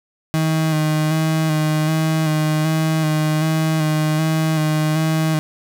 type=tone with vibrato; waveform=35% pulse; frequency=156.6 Hz; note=D#3; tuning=11 cents sharp; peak=-14 dBFS; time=0.34-5.39 s; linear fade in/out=0 ms; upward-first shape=square; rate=1.3 Hz; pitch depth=23 cents each way; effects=none